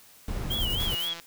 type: noise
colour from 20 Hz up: brown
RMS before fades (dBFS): -31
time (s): 0.28-0.95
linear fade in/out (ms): 2
type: tone with vibrato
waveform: sine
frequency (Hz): 3106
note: G7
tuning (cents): -17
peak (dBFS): -28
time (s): 0.5-1.14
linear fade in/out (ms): 10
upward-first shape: sine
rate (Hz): 3.8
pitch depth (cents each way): 140
type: noise with tremolo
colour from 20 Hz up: violet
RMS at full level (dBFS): -36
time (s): 0.5-1.1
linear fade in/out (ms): 20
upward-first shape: square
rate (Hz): 10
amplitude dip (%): 40
type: click train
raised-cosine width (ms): 0.2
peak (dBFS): -23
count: 68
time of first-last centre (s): 0.8-1.199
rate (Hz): 168
effects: white hiss -54 dBFS RMS until 1.26 s

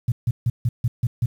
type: tone bursts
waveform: sine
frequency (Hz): 118.6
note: A#2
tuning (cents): +30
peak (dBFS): -16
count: 7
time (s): 0.08-1.26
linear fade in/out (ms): 5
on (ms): 40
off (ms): 150
effects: 8-bit

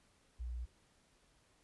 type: tone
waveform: sine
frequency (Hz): 60.1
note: B1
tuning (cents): -46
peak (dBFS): -39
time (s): 0.39-0.66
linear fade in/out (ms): 20
effects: pink hiss -71 dBFS RMS until 1.63 s + resampled to 24000 Hz

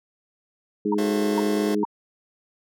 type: harmonic tone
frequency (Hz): 103.83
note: G#2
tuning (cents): 0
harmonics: 2 / 3 / 4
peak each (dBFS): -25 / -25 / -25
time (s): 0.85-1.84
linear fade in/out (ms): 5
type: tone bursts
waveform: sine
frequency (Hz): 932.3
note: A#5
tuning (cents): 0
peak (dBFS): -22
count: 3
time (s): 0.92-1.852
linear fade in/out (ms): 5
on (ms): 24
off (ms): 430
type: chord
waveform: sawtooth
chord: F# half-diminished seventh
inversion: none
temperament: just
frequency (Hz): 370 / 444 / 532.8 / 666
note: F#4 / A4 / C5 / E5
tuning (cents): 0 / +16 / +31 / +18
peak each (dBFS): -30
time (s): 0.98-1.75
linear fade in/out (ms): 5
effects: none

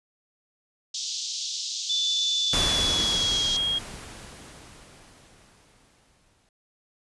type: band-pass noise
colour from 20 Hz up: white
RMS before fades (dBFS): -32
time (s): 0.94-3.57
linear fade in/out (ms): 5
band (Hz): 3300 to 6600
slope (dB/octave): 48
type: tone with pitch glide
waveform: sine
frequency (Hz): 3500 to 3266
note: A7 to G#7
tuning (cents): -10 to -30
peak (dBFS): -23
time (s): 1.89-3.79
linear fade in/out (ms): 10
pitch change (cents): -120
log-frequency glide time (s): 2.42-3.46
type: noise with exponential decay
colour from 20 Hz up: pink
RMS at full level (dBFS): -26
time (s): 2.53-6.49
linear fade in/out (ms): 2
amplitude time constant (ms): 860
effects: resampled to 24000 Hz

